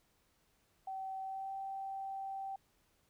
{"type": "tone with pitch glide", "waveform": "sine", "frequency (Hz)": [767, 777.3], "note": ["G5", "G5"], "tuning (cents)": [-38, -15], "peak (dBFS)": -39, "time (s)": [0.87, 2.56], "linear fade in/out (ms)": 5, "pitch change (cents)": 23, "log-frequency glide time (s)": [1.23, 1.52], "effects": ["pink hiss -74 dBFS RMS until 3.09 s"]}